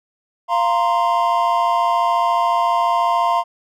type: chord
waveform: triangle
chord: F suspended fourth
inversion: none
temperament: equal with one note detuned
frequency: 693.2 / 932.3 / 1046.5 Hz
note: F5 / Bb5 / C6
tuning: -13 / 0 / 0 cents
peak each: -17 dBFS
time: 0.48-3.44 s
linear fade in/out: 50 ms
effects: none